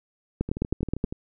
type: two click trains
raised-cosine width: 3 ms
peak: -19 / -11 dBFS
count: 9 / 7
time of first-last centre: 0.49-1.125 / 0.41-1.041 s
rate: 12.6 / 9.51 Hz
effects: none